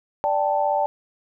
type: chord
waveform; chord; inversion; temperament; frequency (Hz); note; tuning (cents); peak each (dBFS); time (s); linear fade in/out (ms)
sine; D suspended fourth; none; equal; 587.3 / 784 / 880; D5 / G5 / A5; 0 / 0 / 0; -23; 0.24-0.86; 0
effects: none